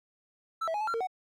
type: tone with pitch steps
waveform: triangle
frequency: 1324 / 652 / 835 / 864 / 1373 / 457.7 / 745 Hz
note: E6 / E5 / G#5 / A5 / F6 / A#4 / F#5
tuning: +7 / -19 / +9 / -32 / -30 / -32 / +12 cents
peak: -27 dBFS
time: 0.61-1.072 s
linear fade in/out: 10 ms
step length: 66 ms
effects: none